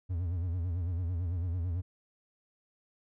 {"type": "tone with vibrato", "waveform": "triangle", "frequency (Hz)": 87.31, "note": "F2", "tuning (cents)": 0, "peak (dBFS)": -28, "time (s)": [0.09, 1.82], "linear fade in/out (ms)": 20, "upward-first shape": "sine", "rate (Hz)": 9, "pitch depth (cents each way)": 110, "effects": []}